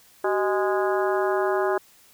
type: harmonic tone with a mistuned harmonic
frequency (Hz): 206.7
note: G#3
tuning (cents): -8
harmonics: 2 / 3 / 4 / 5 / 6 / 7 / 8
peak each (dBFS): -23 / -27 / -29 / -31 / -33 / -34 / -35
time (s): 0.24-1.78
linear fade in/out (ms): 5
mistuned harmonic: 2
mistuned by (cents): -140
effects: white hiss -55 dBFS RMS until 2.13 s